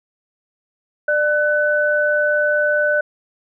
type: tone pair together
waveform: sine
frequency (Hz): 595.3 / 1500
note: D5 / F#6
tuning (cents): +23 / +23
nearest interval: octave + major third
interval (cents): 1600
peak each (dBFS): -17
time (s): 1.08-3.01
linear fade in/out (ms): 5
effects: none